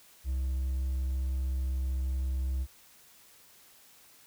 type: tone with hard clipping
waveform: triangle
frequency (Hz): 65.41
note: C2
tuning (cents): 0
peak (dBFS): -29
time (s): 0.24-2.67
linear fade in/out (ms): 50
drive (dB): 5
effects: white hiss -58 dBFS RMS until 4.26 s